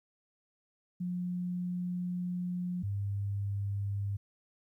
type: tone pair in turn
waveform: sine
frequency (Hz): 178.7 / 100.29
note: F3 / G2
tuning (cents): +40 / +40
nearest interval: minor seventh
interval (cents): 1000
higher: first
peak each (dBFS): -32 / -31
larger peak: second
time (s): 1-2.83 / 2.83-4.17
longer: first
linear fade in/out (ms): 10
effects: 12-bit